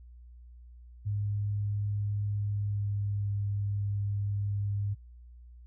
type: tone with pitch glide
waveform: sine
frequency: 102.8 to 101.44 Hz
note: G#2 to G#2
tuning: -17 to -40 cents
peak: -28 dBFS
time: 1.05-4.95 s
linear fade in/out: 20 ms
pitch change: -23 cents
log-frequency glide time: 2.39-3.34 s
effects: added 60 Hz sine -48 dBFS peak until 5.66 s